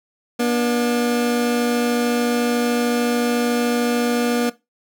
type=tone pair together; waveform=25% pulse; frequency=240 / 293.7 Hz; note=B3 / D4; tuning=-49 / 0 cents; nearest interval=minor third; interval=349 cents; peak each=-14 / -24 dBFS; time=0.39-4.5 s; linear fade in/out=10 ms; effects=noise-tail reverb RT60 0.2 s tail -17 dB re dry

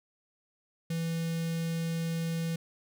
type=tone with notch filter; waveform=square; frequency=165.3 Hz; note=E3; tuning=5 cents sharp; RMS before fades=-32 dBFS; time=0.9-2.56 s; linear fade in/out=5 ms; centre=950 Hz; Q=0.71; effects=none

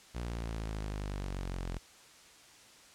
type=exponential sweep; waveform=sawtooth; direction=down; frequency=60.3 to 43.07 Hz; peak=-32 dBFS; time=0.14-1.79 s; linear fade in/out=20 ms; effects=white hiss -57 dBFS RMS until 2.94 s + low-pass 8000 Hz 12 dB/octave

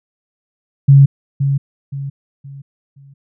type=tone with echo; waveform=sine; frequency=138.59 Hz; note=C#3; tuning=in tune; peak=-3 dBFS; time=0.88-1.06 s; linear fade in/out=10 ms; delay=520 ms; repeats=4; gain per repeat=-9 dB; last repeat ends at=3.14 s; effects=none

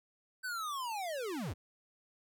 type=linear sweep; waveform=square; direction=down; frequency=1547 to 58.1 Hz; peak=-37 dBFS; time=0.43-1.54 s; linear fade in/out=20 ms; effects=none

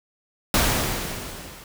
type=noise with level ramp; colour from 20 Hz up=pink; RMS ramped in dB=-18 to -43 dBFS; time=0.54-1.64 s; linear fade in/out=2 ms; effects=none

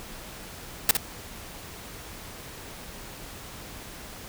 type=noise with echo; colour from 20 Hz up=white; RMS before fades=-17 dBFS; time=0.89-0.91 s; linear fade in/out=2 ms; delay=59 ms; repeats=1; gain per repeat=-7 dB; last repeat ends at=0.969 s; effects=pink hiss -42 dBFS RMS until 4.28 s

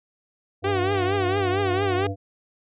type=harmonic tone; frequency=98 Hz; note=G2; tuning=in tune; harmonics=1 / 3 / 5 / 7; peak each=-27 / -32 / -34 / -35 dBFS; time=0.62-2.16 s; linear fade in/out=50 ms
type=tone with vibrato; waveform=sawtooth; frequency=381.4 Hz; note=G4; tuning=47 cents flat; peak=-18 dBFS; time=0.64-2.07 s; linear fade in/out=5 ms; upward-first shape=triangle; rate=4.4 Hz; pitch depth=130 cents each way
type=noise with exponential decay; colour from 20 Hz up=white; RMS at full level=-36 dBFS; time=0.94-2.05 s; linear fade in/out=1 ms; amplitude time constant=240 ms
effects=resampled to 8000 Hz

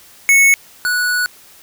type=tone pair in turn; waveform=square; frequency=2205 / 1471.7 Hz; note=C#7 / F#6; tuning=-10 / -10 cents; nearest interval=perfect fifth; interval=700 cents; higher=first; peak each=-8 / -15 dBFS; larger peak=first; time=0.29-0.54 / 0.85-1.26 s; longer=second; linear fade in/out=0 ms; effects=white hiss -44 dBFS RMS until 1.62 s

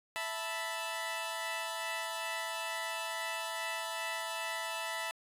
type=chord; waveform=15% pulse; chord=E suspended fourth; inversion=none; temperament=equal; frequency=659.3 / 880 / 987.8 Hz; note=E5 / A5 / B5; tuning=0 / 0 / 0 cents; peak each=-34 dBFS; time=0.16-5.11 s; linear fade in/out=0 ms; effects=resampled to 32000 Hz

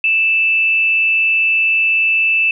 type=tone with frequency modulation; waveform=sine; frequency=2642 Hz; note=E7; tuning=3 cents sharp; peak=-11 dBFS; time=0.04-2.51 s; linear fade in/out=2 ms; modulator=217 Hz; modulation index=0.21; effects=none

